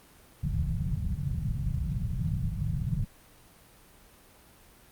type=low-pass noise; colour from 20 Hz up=white; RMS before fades=-30 dBFS; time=0.43-3.05 s; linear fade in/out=10 ms; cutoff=170 Hz; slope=48 dB/octave; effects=pink hiss -56 dBFS RMS until 4.91 s + Opus 32 kbps